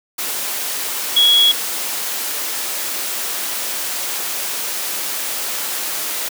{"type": "tone in noise", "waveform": "sine", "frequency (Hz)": 3335, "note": "G#7", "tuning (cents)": 7, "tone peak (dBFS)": -9, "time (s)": [1.16, 1.52], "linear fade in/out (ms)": 10, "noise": "white", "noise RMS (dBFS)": -23, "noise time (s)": [0.18, 6.29], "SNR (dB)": 11, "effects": ["high-pass 300 Hz 12 dB/octave"]}